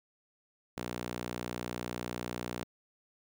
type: tone with high-pass filter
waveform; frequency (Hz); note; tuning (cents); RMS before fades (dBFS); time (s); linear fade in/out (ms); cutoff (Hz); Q
sawtooth; 60; B1; -49; -39; 0.77-2.64; 5; 190; 0.65
effects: none